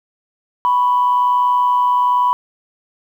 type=tone pair together; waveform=sine; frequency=987.8 / 1108.8 Hz; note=B5 / C#6; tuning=0 / 0 cents; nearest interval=major second; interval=200 cents; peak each=-11 / -22 dBFS; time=0.65-2.33 s; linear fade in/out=0 ms; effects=tanh soft clip ceiling -6 dBFS + 8-bit